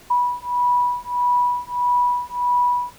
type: beating tone pair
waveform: sine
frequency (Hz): 978 / 979.6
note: B5 / B5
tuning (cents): -17 / -14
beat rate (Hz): 1.6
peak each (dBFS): -20 / -20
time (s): 0.1-2.93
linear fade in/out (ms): 10
effects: pink hiss -47 dBFS RMS until 2.98 s